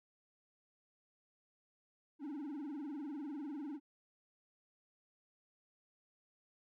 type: tone with vibrato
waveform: triangle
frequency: 290.6 Hz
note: D4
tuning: 18 cents flat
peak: -39 dBFS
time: 2.19-3.8 s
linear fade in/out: 50 ms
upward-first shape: triangle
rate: 20 Hz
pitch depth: 190 cents each way
effects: none